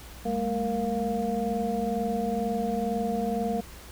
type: tone cluster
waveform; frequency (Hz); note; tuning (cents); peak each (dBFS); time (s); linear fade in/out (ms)
sine; 202.2 / 224.3 / 465.2 / 702; G#3 / A3 / A#4 / F5; -46 / +34 / -4 / +9; -31; 0.25-3.61; 10
effects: added 60 Hz sine -46 dBFS peak until 3.91 s + pink hiss -47 dBFS RMS until 3.91 s